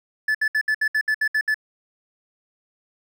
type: tone bursts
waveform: triangle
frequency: 1736 Hz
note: A6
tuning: 24 cents flat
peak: -16 dBFS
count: 10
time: 0.28-1.544 s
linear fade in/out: 5 ms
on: 67 ms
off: 66 ms
effects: none